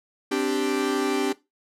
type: chord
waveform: 45% pulse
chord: C suspended second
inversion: none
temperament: equal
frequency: 261.6 / 293.7 / 392 Hz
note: C4 / D4 / G4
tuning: 0 / 0 / 0 cents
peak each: -28 / -26 / -26 dBFS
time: 0.31-1.33 s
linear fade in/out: 10 ms
effects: noise-tail reverb RT60 0.2 s tail -17 dB re dry + low-pass 11000 Hz 12 dB/octave